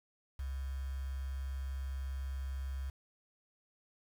sine tone with quantisation, 67.1 Hz, C2, 44 cents sharp, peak -36 dBFS, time 0.39-2.9 s, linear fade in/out 5 ms, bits 9, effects none

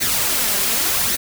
white noise with flanger, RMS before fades -19 dBFS, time 0-1.17 s, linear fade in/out 20 ms, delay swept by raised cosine 0.48 to 4.98 ms, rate 0.86 Hz, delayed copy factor +0.5, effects none

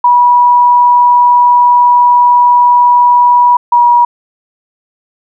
sine tone pair in turn, 973 / 961.3 Hz, B5 / B5, -26 / -47 cents, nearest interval unison, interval 21 cents, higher first, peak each -3 dBFS, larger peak neither, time 0.04-3.57 / 3.72-4.05 s, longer first, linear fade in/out 5 ms, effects none

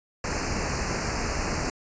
pink band-stop noise, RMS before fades -28 dBFS, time 0.24-1.7 s, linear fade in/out 2 ms, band 2700 to 4400 Hz, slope 96 dB/octave, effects resampled to 16000 Hz

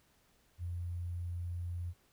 sine tone with sample-and-hold, 87.31 Hz, F2, in tune, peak -36 dBFS, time 0.58-1.94 s, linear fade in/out 50 ms, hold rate 11025 Hz, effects pink hiss -70 dBFS RMS until 2.12 s

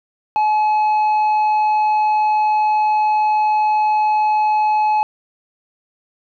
triangle tone with tanh clipping, 853 Hz, G#5, 46 cents sharp, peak -14 dBFS, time 0.36-5.03 s, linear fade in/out 0 ms, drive 9 dB, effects none

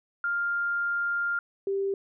sine tone pair in turn, 1400 / 392.9 Hz, F6 / G4, +4 / +4 cents, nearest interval octave + minor seventh, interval 2200 cents, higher first, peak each -25 dBFS, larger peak neither, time 0.24-1.39 / 1.67-1.94 s, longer first, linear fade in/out 2 ms, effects none

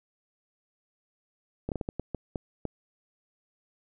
slowing click train, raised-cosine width 2 ms, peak -18 dBFS, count 9, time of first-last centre 1.69-2.653 s, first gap 28 ms, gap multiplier 1.4, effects none

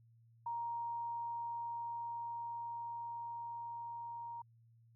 sine tone with level ramp, 937 Hz, A#5, 9 cents sharp, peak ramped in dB -37 to -43 dBFS, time 0.46-4.42 s, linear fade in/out 5 ms, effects added 115 Hz sine -63 dBFS peak until 4.95 s

